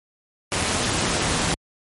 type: noise with amplitude modulation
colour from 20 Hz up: pink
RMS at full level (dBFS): -19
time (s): 0.52-1.54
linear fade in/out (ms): 0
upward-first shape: sine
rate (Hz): 212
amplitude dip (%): 65
effects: high-pass 60 Hz 12 dB/octave + MP3 48 kbps